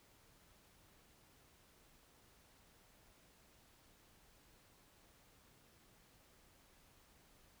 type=silence; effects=pink hiss -68 dBFS RMS until 7.6 s